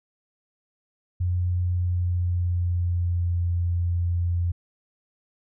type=tone with pitch glide; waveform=sine; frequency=89.2 to 86.91 Hz; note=F2 to F2; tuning=+37 to -8 cents; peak=-21 dBFS; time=1.2-4.52 s; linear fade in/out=10 ms; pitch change=-45 cents; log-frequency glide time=1.67-3.45 s; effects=none